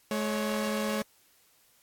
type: tone pair together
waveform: sawtooth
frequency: 212.9 / 555 Hz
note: G#3 / C#5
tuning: +43 / +2 cents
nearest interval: octave + perfect fourth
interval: 1659 cents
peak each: -26 / -29 dBFS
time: 0.11-1.02 s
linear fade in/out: 2 ms
effects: white hiss -64 dBFS RMS until 1.82 s + AAC 64 kbps